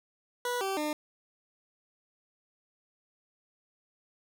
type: tone with pitch steps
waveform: 20% pulse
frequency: 489.4 / 387.2 / 301.6 Hz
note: B4 / G4 / D4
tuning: -16 / -21 / +46 cents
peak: -25 dBFS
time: 0.45-0.93 s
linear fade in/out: 2 ms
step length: 160 ms
effects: none